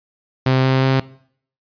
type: tone with pitch steps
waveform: sawtooth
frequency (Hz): 130.81 / 131.8 / 132.79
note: C3 / C3 / C3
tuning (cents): 0 / +13 / +26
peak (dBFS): -9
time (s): 0.46-1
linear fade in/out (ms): 5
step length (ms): 180
effects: noise-tail reverb RT60 0.6 s tail -20 dB re dry + resampled to 11025 Hz